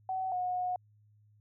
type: tone pair in turn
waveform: sine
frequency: 754 / 726.5 Hz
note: F#5 / F#5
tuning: +32 / -32 cents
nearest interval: minor second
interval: 64 cents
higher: first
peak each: -31 / -30 dBFS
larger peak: second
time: 0.09-0.32 / 0.32-0.76 s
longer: second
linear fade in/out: 2 ms
effects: added 105 Hz sine -61 dBFS peak until 1.4 s